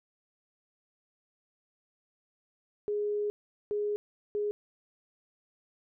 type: tone bursts at uneven times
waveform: sine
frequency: 415.3 Hz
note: G#4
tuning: in tune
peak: -28 dBFS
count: 3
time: 2.88-3.3 / 3.71-3.96 / 4.35-4.51 s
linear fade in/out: 0 ms
effects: none